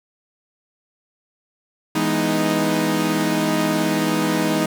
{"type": "chord", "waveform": "sawtooth", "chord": "E major seventh", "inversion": "none", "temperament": "equal", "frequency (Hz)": [164.81, 207.7, 246.9, 311.1], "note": ["E3", "G#3", "B3", "D#4"], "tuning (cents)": [0, 0, 0, 0], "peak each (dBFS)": [-21, -20, -22, -17], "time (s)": [1.95, 4.66], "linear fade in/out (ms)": 5, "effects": ["8-bit"]}